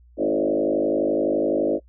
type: tone with frequency modulation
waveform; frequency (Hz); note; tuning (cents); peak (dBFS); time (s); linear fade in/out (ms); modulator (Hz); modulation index
sine; 439.7; A4; -1; -18; 0.17-1.8; 50; 51.8; 3.3
effects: noise-tail reverb RT60 0.1 s tail -24 dB re dry + added 60 Hz sine -49 dBFS peak until 1.88 s